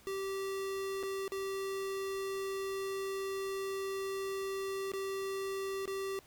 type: tone with dropouts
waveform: square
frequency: 388.6 Hz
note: G4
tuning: 15 cents flat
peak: -36 dBFS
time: 0.07-6.19 s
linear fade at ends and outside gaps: 0 ms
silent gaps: 1.029-1.034 / 1.279-1.32 / 4.918-4.936 / 5.856-5.877 s
effects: pink hiss -61 dBFS RMS until 6.26 s